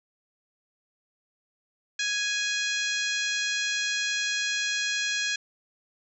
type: harmonic tone with a mistuned harmonic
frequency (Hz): 830.6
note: G#5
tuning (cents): 0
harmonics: 2 / 3 / 4 / 5 / 6 / 7 / 8 / 9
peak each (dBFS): -30 / -32 / -33 / -34 / -39 / -37 / -38 / -43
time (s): 1.99-5.36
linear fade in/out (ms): 5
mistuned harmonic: 6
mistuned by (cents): +22
effects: none